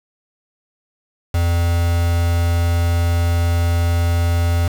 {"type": "tone with quantisation", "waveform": "triangle", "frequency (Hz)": 85.6, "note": "F2", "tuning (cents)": -34, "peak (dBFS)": -12, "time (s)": [1.34, 4.68], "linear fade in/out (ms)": 5, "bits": 4, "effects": []}